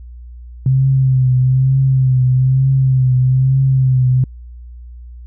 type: tone with vibrato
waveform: sine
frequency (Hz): 130.7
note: C3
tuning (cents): -1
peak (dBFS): -9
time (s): 0.66-4.24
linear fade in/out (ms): 2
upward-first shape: triangle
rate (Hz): 1.1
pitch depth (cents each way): 54
effects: added 60 Hz sine -31 dBFS peak until 5.26 s